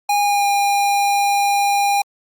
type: tone with pitch glide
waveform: square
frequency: 818 to 806.3 Hz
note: G#5 to G5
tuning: -26 to +49 cents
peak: -15 dBFS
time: 0.09-2.02 s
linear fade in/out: 5 ms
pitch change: -25 cents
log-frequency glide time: 0.21-0.46 s
effects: Opus 48 kbps